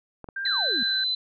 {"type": "clicks", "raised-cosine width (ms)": 1, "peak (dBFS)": -25, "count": 2, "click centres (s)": [0.243, 0.288]}
{"type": "tone with vibrato", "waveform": "sine", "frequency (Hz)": 1574, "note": "G6", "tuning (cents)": 7, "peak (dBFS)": -28, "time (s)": [0.36, 1.04], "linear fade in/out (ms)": 5, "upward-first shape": "sine", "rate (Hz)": 2.8, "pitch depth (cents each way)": 22}
{"type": "tone", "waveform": "sine", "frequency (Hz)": 4024, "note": "B7", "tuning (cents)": 32, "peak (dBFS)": -23, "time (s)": [0.45, 1.15], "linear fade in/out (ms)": 5}
{"type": "exponential sweep", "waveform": "sine", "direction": "down", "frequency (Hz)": [1975.5, 213.6], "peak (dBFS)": -31, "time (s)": [0.46, 0.83], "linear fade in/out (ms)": 0}
{"effects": []}